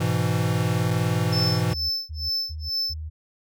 square chord, E major, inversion first, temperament equal, 103.83 / 123.47 / 164.81 Hz, G#2 / B2 / E3, 0 / 0 / 0 cents, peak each -26 dBFS, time 0-1.74 s, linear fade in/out 10 ms
triangle tone with tremolo, 5274 Hz, E8, in tune, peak -21 dBFS, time 1.32-2.94 s, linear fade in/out 10 ms, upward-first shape sine, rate 2.2 Hz, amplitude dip 100%
sine tone bursts, 77.78 Hz, D#2, in tune, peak -30 dBFS, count 4, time 1.69-3.1 s, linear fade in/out 20 ms, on 210 ms, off 190 ms
effects none

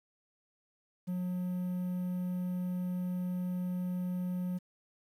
triangle tone with quantisation, 180.6 Hz, F#3, 42 cents flat, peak -30 dBFS, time 1.07-4.59 s, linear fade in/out 20 ms, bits 10, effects none

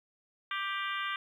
harmonic tone with a mistuned harmonic, 393.3 Hz, G4, 6 cents sharp, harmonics 3 / 4 / 5 / 6 / 7 / 8 / 9, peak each -36 / -38 / -40 / -42 / -43 / -44 / -45 dBFS, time 0.51-1.16 s, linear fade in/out 2 ms, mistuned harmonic 7, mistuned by +49 cents, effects 11-bit

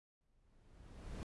brown noise with exponential growth, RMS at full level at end -41 dBFS, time 0.21-1.23 s, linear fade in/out 0 ms, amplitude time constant 220 ms, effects resampled to 24000 Hz

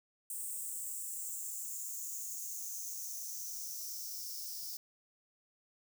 violet noise with high-pass filter sweep, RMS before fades -42 dBFS, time 0.3-4.77 s, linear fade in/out 2 ms, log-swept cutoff 8400 to 5100 Hz, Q 6.1, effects none

